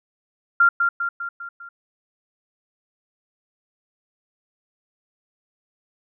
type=tone with echo; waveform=sine; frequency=1389 Hz; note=F6; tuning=10 cents flat; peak=-11 dBFS; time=0.6-0.69 s; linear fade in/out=5 ms; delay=200 ms; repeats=5; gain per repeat=-5 dB; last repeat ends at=1.69 s; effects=none